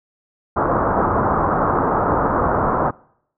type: low-pass noise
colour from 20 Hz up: white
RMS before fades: -18 dBFS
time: 0.56-2.91 s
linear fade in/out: 10 ms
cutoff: 1300 Hz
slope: 48 dB/octave
effects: noise-tail reverb RT60 0.7 s tail -24 dB re dry